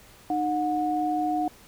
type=tone pair together; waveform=sine; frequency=306.3 / 728.5 Hz; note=D#4 / F#5; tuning=-27 / -27 cents; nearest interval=octave + minor third; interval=1500 cents; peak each=-27 / -25 dBFS; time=0.3-1.48 s; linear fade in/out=2 ms; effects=pink hiss -52 dBFS RMS until 1.67 s